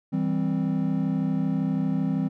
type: chord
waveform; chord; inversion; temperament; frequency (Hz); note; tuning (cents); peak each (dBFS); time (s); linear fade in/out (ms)
triangle; C major; first; just; 163.52 / 196.22 / 261.6; E3 / G3 / C4; -14 / +2 / 0; -25; 0.12-2.29; 20
effects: none